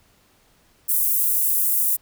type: high-pass noise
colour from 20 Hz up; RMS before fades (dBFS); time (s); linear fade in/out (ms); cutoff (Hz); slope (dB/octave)
pink; -20; 0.88-1.97; 20; 11000; 24
effects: pink hiss -59 dBFS RMS until 2.01 s